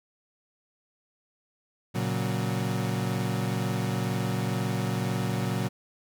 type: chord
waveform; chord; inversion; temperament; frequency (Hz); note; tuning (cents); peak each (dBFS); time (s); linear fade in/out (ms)
35% pulse; F# major; first; equal with one note detuned; 116.54 / 138.59 / 183.61; A#2 / C#3 / F#3; 0 / 0 / -13; -28 / -31 / -29; 1.94-5.69; 20
effects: none